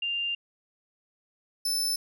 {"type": "tone pair in turn", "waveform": ["sine", "sawtooth"], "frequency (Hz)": [2794, 5274], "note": ["F7", "E8"], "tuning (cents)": [0, 0], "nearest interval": "major seventh", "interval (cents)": 1100, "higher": "second", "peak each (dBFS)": [-27, -23], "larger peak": "second", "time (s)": [[0.02, 0.35], [1.65, 1.96]], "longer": "first", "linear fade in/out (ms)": 5, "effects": []}